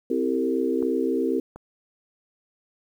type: chord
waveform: sine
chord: C dominant seventh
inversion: none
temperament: equal with one note detuned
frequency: 261.6 / 329.6 / 392 / 455.8 Hz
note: C4 / E4 / G4 / Bb4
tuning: 0 / 0 / 0 / -39 cents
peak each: -26 / -27 / -27 / -27 dBFS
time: 0.1-1.4 s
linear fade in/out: 5 ms
type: clicks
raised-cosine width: 1 ms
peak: -26 dBFS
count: 2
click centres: 0.826 / 1.56 s
effects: 9-bit